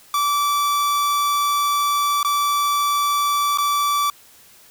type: tone with dropouts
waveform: 45% pulse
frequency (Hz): 1159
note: D6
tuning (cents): -23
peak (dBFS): -17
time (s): 0.14-4.1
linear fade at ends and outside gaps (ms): 2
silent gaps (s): 2.23-2.247 / 3.575-3.584
effects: white hiss -49 dBFS RMS until 4.7 s